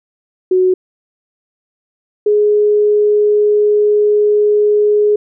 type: tone pair in turn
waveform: sine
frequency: 370 / 418 Hz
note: F#4 / G#4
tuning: 0 / +11 cents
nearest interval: major second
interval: 211 cents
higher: second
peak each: -8 dBFS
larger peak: neither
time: 0.51-0.74 / 2.26-5.16 s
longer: second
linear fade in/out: 5 ms
effects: none